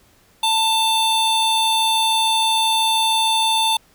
square tone pair together, 890 / 3557 Hz, A5 / A7, +20 / +18 cents, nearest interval 2 octaves, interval 2398 cents, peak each -19 dBFS, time 0.43-3.77 s, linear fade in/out 5 ms, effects pink hiss -55 dBFS RMS until 3.94 s

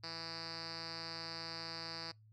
5% pulse tone with low-pass filter, 164.81 Hz, E3, in tune, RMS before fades -45 dBFS, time 0.03-2.12 s, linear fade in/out 10 ms, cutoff 4700 Hz, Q 9.8, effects noise-tail reverb RT60 0.2 s tail -26 dB re dry + added 108 Hz sine -60 dBFS peak until 2.32 s

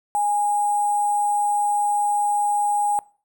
sine tone with sample-and-hold, 825 Hz, G#5, 12 cents flat, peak -18 dBFS, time 0.15-2.99 s, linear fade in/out 0 ms, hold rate 8820 Hz, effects noise-tail reverb RT60 0.4 s tail -22 dB re dry

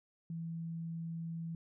sine tone, 165.4 Hz, E3, 6 cents sharp, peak -38 dBFS, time 0.3-1.55 s, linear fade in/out 2 ms, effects none

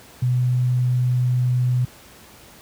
sine tone, 124.9 Hz, B2, 20 cents sharp, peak -16 dBFS, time 0.22-1.85 s, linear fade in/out 5 ms, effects pink hiss -46 dBFS RMS until 2.61 s + high-pass 60 Hz 12 dB/octave

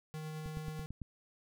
square tone with tremolo, 155.56 Hz, D#3, in tune, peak -40 dBFS, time 0.14-0.86 s, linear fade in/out 0 ms, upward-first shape triangle, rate 9.6 Hz, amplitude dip 25%
click train, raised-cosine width 5 ms, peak -30 dBFS, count 6, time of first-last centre 0.46-1.017 s, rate 8.97 Hz
effects none

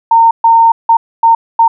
sine tone bursts at uneven times, 915 Hz, A#5, 32 cents flat, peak -3 dBFS, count 5, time 0.11-0.31 / 0.44-0.72 / 0.89-0.97 / 1.23-1.35 / 1.59-1.68 s, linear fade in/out 5 ms, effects none

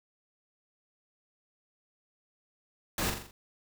pink noise with echo, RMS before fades -31 dBFS, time 2.98-3.1 s, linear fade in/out 2 ms, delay 42 ms, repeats 5, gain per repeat -5 dB, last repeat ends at 3.31 s, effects none

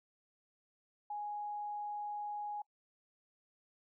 sine tone, 830.6 Hz, G#5, in tune, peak -38 dBFS, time 1.1-2.62 s, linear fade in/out 5 ms, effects noise-tail reverb RT60 0.1 s tail -24 dB re dry

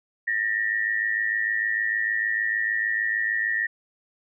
sine tone pair together, 1793.4 / 1900 Hz, A6 / A#6, +33 / +33 cents, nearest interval minor second, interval 100 cents, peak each -25 dBFS, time 0.27-3.67 s, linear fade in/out 10 ms, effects none

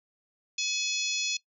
harmonic tone with a mistuned harmonic, 850 Hz, G#5, 40 cents sharp, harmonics 3 / 4 / 5 / 6 / 7 / 8, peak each -33 / -34 / -35 / -36 / -36 / -37 dBFS, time 0.58-1.37 s, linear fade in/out 5 ms, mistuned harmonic 7, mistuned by -27 cents, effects noise-tail reverb RT60 0.1 s tail -20 dB re dry

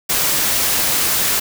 white noise, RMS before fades -17 dBFS, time 0.09-1.4 s, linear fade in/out 10 ms, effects none

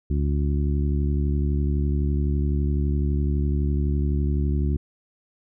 harmonic tone, 71.9 Hz, D2, 36 cents flat, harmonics 1 / 2 / 3 / 4 / 5, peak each -21 / -27 / -31 / -33 / -35 dBFS, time 0.1-4.77 s, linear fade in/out 5 ms, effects none

